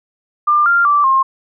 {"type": "tone with pitch steps", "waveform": "sine", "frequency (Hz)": [1195, 1392, 1166, 1066], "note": ["D6", "F6", "D6", "C6"], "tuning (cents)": [30, -6, -13, 32], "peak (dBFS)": -9, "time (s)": [0.47, 1.23], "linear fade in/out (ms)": 10, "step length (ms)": 190, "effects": []}